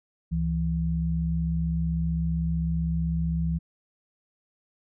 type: tone pair together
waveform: sine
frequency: 69.11 / 164.81 Hz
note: C#2 / E3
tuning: -5 / 0 cents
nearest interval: octave + minor third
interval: 1505 cents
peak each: -28 / -25 dBFS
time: 0.31-3.59 s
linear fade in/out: 20 ms
effects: none